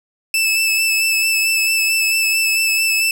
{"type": "tone with vibrato", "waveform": "sawtooth", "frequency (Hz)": 2630, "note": "E7", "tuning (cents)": -5, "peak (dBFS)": -11, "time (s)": [0.34, 3.11], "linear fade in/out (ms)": 2, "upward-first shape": "sine", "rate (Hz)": 4.5, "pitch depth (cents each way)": 21, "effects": []}